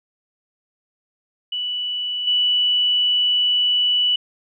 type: tone with level steps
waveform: sine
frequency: 2960 Hz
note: F#7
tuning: in tune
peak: -22 / -15 dBFS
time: 1.52-4.16 s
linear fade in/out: 5 ms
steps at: 2.27 s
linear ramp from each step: 5 ms
effects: none